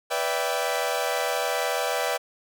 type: chord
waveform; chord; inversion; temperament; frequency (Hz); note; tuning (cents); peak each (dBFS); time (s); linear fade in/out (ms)
sawtooth; E minor seventh; second; equal with one note detuned; 493.9 / 580.2 / 659.3 / 784; B4 / D5 / E5 / G5; 0 / -21 / 0 / 0; -26; 0.1-2.18; 20
effects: none